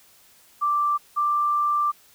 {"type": "tone pair in turn", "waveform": "sine", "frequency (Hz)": [1174.7, 1179.6], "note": ["D6", "D6"], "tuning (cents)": [0, 7], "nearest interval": "unison", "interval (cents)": 7, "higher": "second", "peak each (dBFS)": -19, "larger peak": "neither", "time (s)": [[0.61, 0.98], [1.16, 1.92]], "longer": "second", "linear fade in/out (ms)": 20, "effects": ["white hiss -55 dBFS RMS until 2.14 s"]}